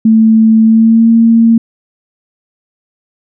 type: tone with pitch glide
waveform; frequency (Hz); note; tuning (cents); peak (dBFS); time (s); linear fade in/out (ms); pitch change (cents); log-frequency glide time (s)
sine; 221.7 to 228.6; A3 to A#3; +13 to -34; -3; 0.05-1.58; 5; +53; 0.62-1.1
effects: none